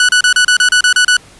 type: tone bursts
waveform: sawtooth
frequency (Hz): 1480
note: F#6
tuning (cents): 0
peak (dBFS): -3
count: 10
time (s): 0-1.168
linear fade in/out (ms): 2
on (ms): 88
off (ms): 32
effects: pink hiss -41 dBFS RMS until 1.39 s + resampled to 24000 Hz